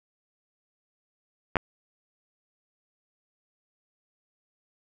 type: clicks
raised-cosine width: 0.5 ms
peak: -8 dBFS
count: 2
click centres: 1.557 / 1.568 s
effects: none